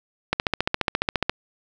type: click train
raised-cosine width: 0.3 ms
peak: -4 dBFS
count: 15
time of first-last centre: 0.33-1.296 s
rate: 14.5 Hz
effects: none